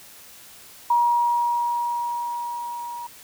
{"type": "tone with level ramp", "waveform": "sine", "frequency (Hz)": 953, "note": "A#5", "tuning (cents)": 38, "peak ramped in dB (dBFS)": [-15, -31], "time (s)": [0.9, 3.07], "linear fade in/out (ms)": 5, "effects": ["white hiss -46 dBFS RMS until 3.23 s"]}